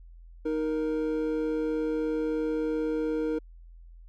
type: tone pair together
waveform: triangle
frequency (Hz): 311.1 / 468.1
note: D#4 / A#4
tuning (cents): 0 / +7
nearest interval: perfect fifth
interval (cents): 707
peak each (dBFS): -27 / -27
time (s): 0.45-3.39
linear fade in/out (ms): 10
effects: added 42 Hz sine -46 dBFS peak until 4.08 s